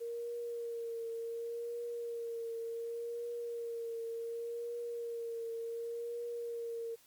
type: tone with vibrato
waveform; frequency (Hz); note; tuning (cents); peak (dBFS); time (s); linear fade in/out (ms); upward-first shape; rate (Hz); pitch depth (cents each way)
sine; 466.2; A#4; 0; -37; 0-6.96; 20; triangle; 0.68; 32
effects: white hiss -64 dBFS RMS until 7.06 s + MP3 96 kbps